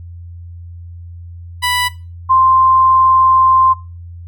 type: tone pair in turn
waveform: 15% pulse / sine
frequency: 987.8 / 1046.5 Hz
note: B5 / C6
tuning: 0 / 0 cents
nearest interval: minor second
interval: 100 cents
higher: second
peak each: -7 dBFS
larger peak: neither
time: 1.62-1.89 / 2.29-3.74 s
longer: second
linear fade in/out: 20 ms
effects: noise-tail reverb RT60 0.3 s tail -18 dB re dry + added 86 Hz sine -29 dBFS peak until 4.27 s